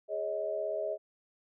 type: chord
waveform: sine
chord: Ab suspended fourth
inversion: none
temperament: equal with one note detuned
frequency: 415.3 / 554.4 / 630.9 Hz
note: Ab4 / Db5 / Eb5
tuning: 0 / 0 / +24 cents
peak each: -38 / -38 / -33 dBFS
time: 0.08-0.98 s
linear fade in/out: 50 ms
effects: none